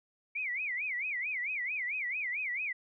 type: tone with vibrato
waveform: sine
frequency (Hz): 2217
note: C#7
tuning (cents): 0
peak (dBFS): -32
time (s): 0.35-2.73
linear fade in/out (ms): 10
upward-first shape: sine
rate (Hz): 4.5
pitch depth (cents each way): 240
effects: none